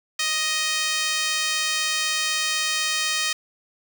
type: tone with high-pass filter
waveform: 5% pulse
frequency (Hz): 624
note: D#5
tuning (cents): +5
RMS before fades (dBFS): -24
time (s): 0.19-3.33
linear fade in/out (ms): 5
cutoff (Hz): 1600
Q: 1.2
effects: none